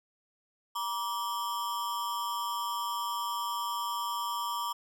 square ring-modulated tone, 1060 Hz, C6, 22 cents sharp, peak -29 dBFS, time 0.75-4.73 s, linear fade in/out 10 ms, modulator 105 Hz, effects none

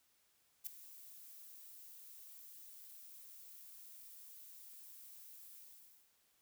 violet noise with ADSR envelope, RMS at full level -40 dBFS, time 0.64-6.13 s, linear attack 28 ms, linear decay 4 ms, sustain -16 dB, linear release 570 ms, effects white hiss -75 dBFS RMS until 6.41 s

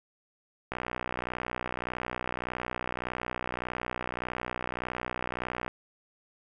click train, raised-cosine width 0.5 ms, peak -17 dBFS, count 307, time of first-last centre 0.72-5.679 s, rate 61.7 Hz, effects none

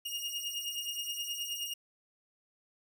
sawtooth beating tone pair, 2842 / 2851.5 Hz, F7 / F7, +30 / +35 cents, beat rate 9.5 Hz, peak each -37 / -34 dBFS, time 0.05-1.74 s, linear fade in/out 10 ms, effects none

